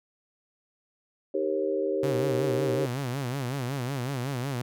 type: chord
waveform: sine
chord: Eb dominant seventh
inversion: none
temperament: equal with one note detuned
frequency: 311.1 / 392 / 466.2 / 541.4 Hz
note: Eb4 / G4 / Bb4 / Db5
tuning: 0 / 0 / 0 / -41 cents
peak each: -33 / -28 / -33 / -30 dBFS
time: 1.34-2.86 s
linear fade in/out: 5 ms
type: tone with vibrato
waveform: sawtooth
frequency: 130.81 Hz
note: C3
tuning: in tune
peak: -25 dBFS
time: 2.03-4.62 s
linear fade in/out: 5 ms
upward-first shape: sine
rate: 5.4 Hz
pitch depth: 150 cents each way
effects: none